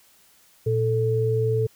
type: tone pair together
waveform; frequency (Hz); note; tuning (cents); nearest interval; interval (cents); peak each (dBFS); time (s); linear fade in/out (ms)
sine; 116.54 / 440; A#2 / A4; 0 / 0; octave + major seventh; 2300; -22; 0.66-1.67; 10
effects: white hiss -57 dBFS RMS until 1.75 s